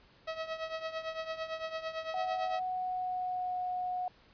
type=tone with tremolo; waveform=sawtooth; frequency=643 Hz; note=E5; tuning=43 cents flat; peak=-29 dBFS; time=0.27-2.6 s; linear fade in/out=10 ms; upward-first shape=triangle; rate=8.9 Hz; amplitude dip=80%
type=tone with pitch glide; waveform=sine; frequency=740 to 728.5 Hz; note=F#5 to F#5; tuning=0 to -27 cents; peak=-32 dBFS; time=2.14-4.08 s; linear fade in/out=2 ms; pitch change=-27 cents; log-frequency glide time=2.56-3.59 s
effects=pink hiss -62 dBFS RMS until 4.33 s + resampled to 11025 Hz